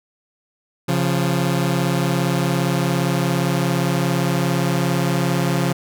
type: tone pair together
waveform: sawtooth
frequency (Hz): 137.19 / 174.61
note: C#3 / F3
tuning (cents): -18 / 0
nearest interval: major third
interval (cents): 418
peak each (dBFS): -16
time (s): 0.88-5.73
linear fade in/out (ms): 10
effects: none